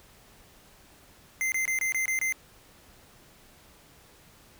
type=tone bursts; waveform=square; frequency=2078 Hz; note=C7; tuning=12 cents flat; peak=-26 dBFS; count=7; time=1.41-2.324 s; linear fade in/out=0 ms; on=110 ms; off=24 ms; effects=pink hiss -56 dBFS RMS until 4.59 s